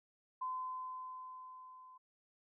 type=tone with level ramp; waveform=sine; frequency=1024 Hz; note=C6; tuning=38 cents flat; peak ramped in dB=-36 to -55 dBFS; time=0.41-1.98 s; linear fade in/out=10 ms; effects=none